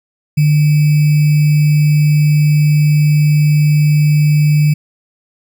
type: tone with sample-and-hold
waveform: sine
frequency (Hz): 150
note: D3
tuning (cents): +37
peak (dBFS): -7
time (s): 0.37-4.74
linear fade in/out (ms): 10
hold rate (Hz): 2450
effects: none